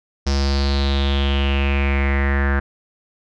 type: tone with low-pass filter sweep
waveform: square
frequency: 69.3 Hz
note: C#2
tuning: in tune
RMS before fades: -18 dBFS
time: 0.26-2.6 s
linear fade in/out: 10 ms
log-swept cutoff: 5400 to 1600 Hz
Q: 6.1
effects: none